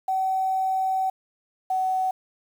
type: tone pair in turn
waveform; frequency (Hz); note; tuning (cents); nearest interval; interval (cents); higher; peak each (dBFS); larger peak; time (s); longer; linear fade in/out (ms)
sine; 760 / 751.3; F#5 / F#5; +46 / +26; unison; 20; first; -21; neither; 0.08-1.1 / 1.7-2.11; first; 5
effects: 8-bit